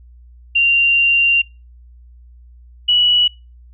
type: tone pair in turn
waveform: sine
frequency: 2773 / 2938 Hz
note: F7 / F#7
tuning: -13 / -13 cents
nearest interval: minor second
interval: 100 cents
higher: second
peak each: -10 dBFS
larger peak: neither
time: 0.55-1.42 / 2.88-3.28 s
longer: first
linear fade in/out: 10 ms
effects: noise-tail reverb RT60 0.3 s tail -26 dB re dry + added 60 Hz sine -40 dBFS peak until 3.73 s